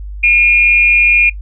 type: tone with amplitude modulation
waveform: sine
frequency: 2421 Hz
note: D#7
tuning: 48 cents flat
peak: -3 dBFS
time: 0.23-1.3 s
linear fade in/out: 10 ms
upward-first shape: sine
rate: 244 Hz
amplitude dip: 55%
effects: noise-tail reverb RT60 0.1 s tail -19 dB re dry + added 50 Hz sine -23 dBFS peak until 1.41 s